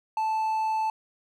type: tone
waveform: triangle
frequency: 877 Hz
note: A5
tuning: 6 cents flat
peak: -22 dBFS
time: 0.17-0.9 s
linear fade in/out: 2 ms
effects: none

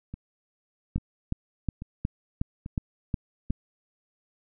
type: two click trains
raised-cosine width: 5 ms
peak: -24 / -14 dBFS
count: 5 / 8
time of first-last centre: 0.14-3.501 / 0.96-3.505 s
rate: 1.19 / 2.75 Hz
effects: none

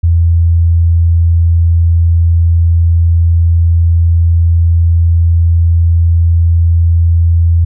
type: tone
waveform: sine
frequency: 84 Hz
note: E2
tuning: 33 cents sharp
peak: -5 dBFS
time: 0.03-7.65 s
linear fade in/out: 10 ms
effects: none

